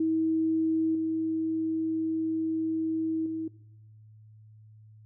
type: tone with level steps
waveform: sine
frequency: 321.2 Hz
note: E4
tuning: 45 cents flat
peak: -23 / -26 / -30 dBFS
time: 0-3.48 s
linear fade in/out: 5 ms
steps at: 0.95 / 3.26 s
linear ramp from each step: 2 ms
effects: noise-tail reverb RT60 0.8 s tail -20 dB re dry + added 108 Hz sine -50 dBFS peak until 5.05 s